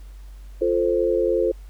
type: chord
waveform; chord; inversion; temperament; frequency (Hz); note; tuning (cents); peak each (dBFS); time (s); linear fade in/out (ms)
sine; F major; none; equal; 349.2 / 440 / 523.3; F4 / A4 / C5; 0 / 0 / 0; -22; 0.61-1.52; 10
effects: added 48 Hz sine -37 dBFS peak until 1.69 s + pink hiss -57 dBFS RMS until 1.69 s